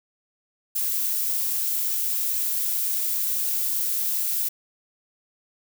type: noise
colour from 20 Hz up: violet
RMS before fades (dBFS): -25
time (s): 0.75-4.49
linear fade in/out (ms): 10
effects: none